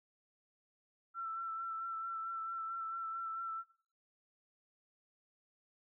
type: tone with vibrato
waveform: sine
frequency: 1339 Hz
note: E6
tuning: 27 cents sharp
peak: -38 dBFS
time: 1.14-3.64 s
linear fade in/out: 50 ms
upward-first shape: sine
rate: 4.5 Hz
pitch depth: 24 cents each way
effects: noise-tail reverb RT60 0.6 s tail -24 dB re dry